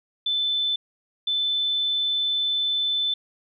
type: tone pair in turn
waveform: sine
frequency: 3520 / 3520 Hz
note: A7 / A7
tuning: 0 / 0 cents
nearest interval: unison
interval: 0 cents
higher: neither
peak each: -21 dBFS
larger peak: neither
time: 0.26-0.76 / 1.27-3.14 s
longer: second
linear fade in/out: 5 ms
effects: none